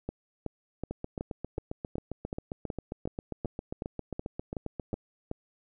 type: two click trains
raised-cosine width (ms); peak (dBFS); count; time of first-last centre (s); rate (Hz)
2; -20 / -21; 15 / 31; 0.09-5.314 / 0.91-4.931; 2.68 / 7.46
effects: none